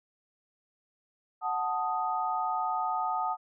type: chord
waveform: sine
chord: D# diminished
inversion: first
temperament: equal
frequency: 740 / 880 / 1244.5 Hz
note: F#5 / A5 / D#6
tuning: 0 / 0 / 0 cents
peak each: -32 dBFS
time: 1.41-3.37 s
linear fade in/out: 50 ms
effects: none